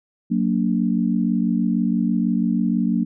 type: chord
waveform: sine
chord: Gb augmented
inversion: none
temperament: just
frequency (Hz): 185 / 231.2 / 289.1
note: Gb3 / Bb3 / D4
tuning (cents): 0 / -14 / -27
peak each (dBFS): -21 / -20 / -25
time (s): 0.3-3.05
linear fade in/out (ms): 20
effects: none